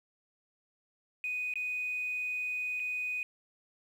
sine tone with dropouts, 2489 Hz, D#7, in tune, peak -31 dBFS, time 1.24-3.23 s, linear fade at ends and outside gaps 1 ms, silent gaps 1.538-1.556 / 2.797-2.8 s, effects tanh soft clip ceiling -27 dBFS + 10-bit

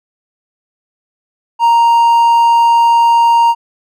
triangle tone, 932.3 Hz, A#5, in tune, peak -4 dBFS, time 1.59-3.55 s, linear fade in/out 50 ms, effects none

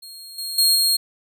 sawtooth tone with level steps, 4254 Hz, C8, 28 cents sharp, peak -34 / -24 / -11 / -13 dBFS, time 0.02-0.97 s, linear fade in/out 10 ms, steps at 0.38 / 0.58 / 0.75 s, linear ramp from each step 5 ms, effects none

